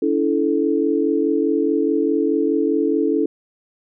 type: tone cluster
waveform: sine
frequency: 285.5 / 330.3 / 436.7 Hz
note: D4 / E4 / A4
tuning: -49 / +4 / -13 cents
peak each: -20 dBFS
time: 0.02-3.26 s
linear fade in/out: 5 ms
effects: none